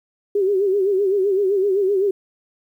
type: tone with vibrato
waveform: sine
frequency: 392 Hz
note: G4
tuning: in tune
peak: -15 dBFS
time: 0.35-2.11 s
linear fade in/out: 5 ms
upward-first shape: sine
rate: 7.8 Hz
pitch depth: 94 cents each way
effects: 9-bit